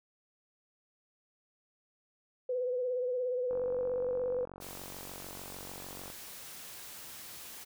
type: tone with vibrato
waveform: sine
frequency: 500 Hz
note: B4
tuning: 21 cents sharp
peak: -30 dBFS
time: 2.49-4.45 s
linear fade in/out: 5 ms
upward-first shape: sine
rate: 17 Hz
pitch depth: 42 cents each way
type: click train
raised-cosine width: 1 ms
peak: -32 dBFS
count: 122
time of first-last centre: 3.51-6.101 s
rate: 46.7 Hz
type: noise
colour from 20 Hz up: white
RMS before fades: -47 dBFS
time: 4.6-7.65 s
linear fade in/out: 20 ms
effects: none